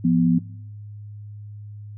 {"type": "tone pair together", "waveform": "sine", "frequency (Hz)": [172.33, 246.9], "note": ["F3", "B3"], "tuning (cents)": [-23, 0], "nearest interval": "tritone", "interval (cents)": 623, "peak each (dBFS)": -18, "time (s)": [0.04, 0.39], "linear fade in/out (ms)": 10, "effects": ["noise-tail reverb RT60 0.8 s tail -22 dB re dry", "added 104 Hz sine -35 dBFS peak until 1.97 s"]}